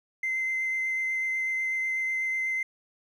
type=tone with vibrato; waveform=triangle; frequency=2070 Hz; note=C7; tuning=19 cents flat; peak=-23 dBFS; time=0.23-2.63 s; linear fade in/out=5 ms; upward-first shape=sine; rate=8.1 Hz; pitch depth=10 cents each way; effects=tanh soft clip ceiling -23 dBFS